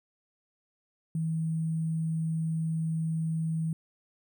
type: tone with sample-and-hold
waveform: sine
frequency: 161.4 Hz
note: E3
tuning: 36 cents flat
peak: -27 dBFS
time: 1.15-3.73 s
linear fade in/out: 2 ms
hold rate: 8820 Hz
effects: none